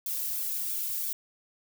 violet noise with flanger, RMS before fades -32 dBFS, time 0.06-1.13 s, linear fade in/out 2 ms, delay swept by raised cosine 0.99 to 2.49 ms, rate 3 Hz, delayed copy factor -0.75, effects none

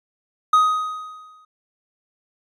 triangle tone with exponential decay, 1253 Hz, D#6, 12 cents sharp, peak -8 dBFS, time 0.53-1.45 s, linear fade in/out 5 ms, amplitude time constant 200 ms, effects resampled to 24000 Hz

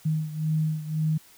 sine beating tone pair, 155.56 / 157.46 Hz, D#3 / D#3, 0 / +21 cents, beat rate 1.9 Hz, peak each -25 / -29 dBFS, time 0.05-1.18 s, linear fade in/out 10 ms, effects white hiss -54 dBFS RMS until 1.37 s

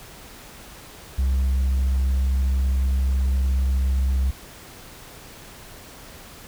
sine tone, 66 Hz, C2, 16 cents sharp, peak -15 dBFS, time 1.18-4.31 s, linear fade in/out 10 ms, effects tanh soft clip ceiling -17 dBFS + pink hiss -43 dBFS RMS until 6.47 s

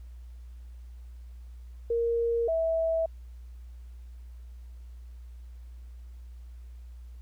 sine tone pair in turn, 466.2 / 653.1 Hz, A#4 / E5, 0 / -16 cents, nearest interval tritone, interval 584 cents, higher second, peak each -24 dBFS, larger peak neither, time 1.9-2.48 / 2.48-3.06 s, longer neither, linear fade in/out 5 ms, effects added 60 Hz sine -42 dBFS peak until 7.21 s + pink hiss -68 dBFS RMS until 7.21 s

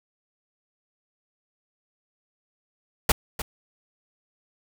pink noise with echo, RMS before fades -17 dBFS, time 3.09-3.12 s, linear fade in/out 5 ms, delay 300 ms, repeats 1, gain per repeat -13 dB, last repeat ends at 3.42 s, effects none

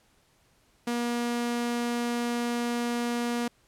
sawtooth tone, 238.7 Hz, A#3, 41 cents sharp, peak -23 dBFS, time 0.87-3.48 s, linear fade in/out 5 ms, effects pink hiss -65 dBFS RMS until 3.67 s + low-pass 12000 Hz 12 dB/octave

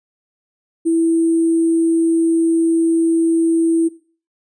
sine tone with sample-and-hold, 329.6 Hz, E4, in tune, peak -12 dBFS, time 0.85-3.89 s, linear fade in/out 20 ms, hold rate 8820 Hz, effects noise-tail reverb RT60 0.4 s tail -18 dB re dry + resampled to 22050 Hz

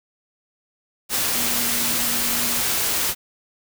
sine tone in noise, 236.8 Hz, A#3, 27 cents sharp, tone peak -33 dBFS, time 1.33-2.63 s, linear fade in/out 50 ms, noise white, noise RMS -22 dBFS, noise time 1.09-3.15 s, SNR -14 dB, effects none

